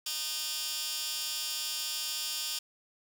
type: tone with high-pass filter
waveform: 15% pulse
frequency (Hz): 306.9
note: D#4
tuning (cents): -24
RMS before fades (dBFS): -35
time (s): 0.06-2.59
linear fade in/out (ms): 5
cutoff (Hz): 4200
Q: 1.4
effects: none